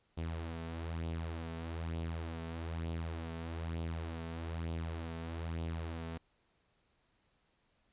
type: tone with flanger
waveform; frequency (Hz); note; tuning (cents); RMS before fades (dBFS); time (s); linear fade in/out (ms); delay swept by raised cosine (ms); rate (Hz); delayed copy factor
sawtooth; 82.41; E2; 0; -40; 0.17-6.18; 10; 0.27 to 4.57; 1.1; +0.55
effects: pink hiss -75 dBFS RMS until 7.92 s + resampled to 8000 Hz